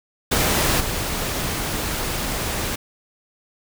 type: noise with level steps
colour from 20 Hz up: pink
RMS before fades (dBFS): -19 / -25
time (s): 0.31-2.76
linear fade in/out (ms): 10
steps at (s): 0.8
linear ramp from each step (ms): 5
effects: none